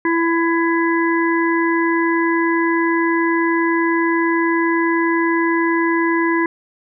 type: harmonic tone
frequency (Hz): 333.8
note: E4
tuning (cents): +22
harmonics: 1 / 3 / 5 / 6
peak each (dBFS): -16 / -21 / -23 / -24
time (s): 0.05-6.46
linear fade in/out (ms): 2
effects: none